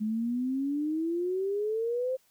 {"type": "exponential sweep", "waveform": "sine", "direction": "up", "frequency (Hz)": [210.7, 527], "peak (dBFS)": -27, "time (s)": [0, 2.17], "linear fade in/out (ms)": 20, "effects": ["white hiss -67 dBFS RMS until 2.3 s"]}